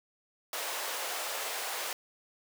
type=high-pass noise; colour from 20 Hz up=pink; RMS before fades=-36 dBFS; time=0.53-1.93 s; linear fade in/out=2 ms; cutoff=510 Hz; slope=24 dB/octave; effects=none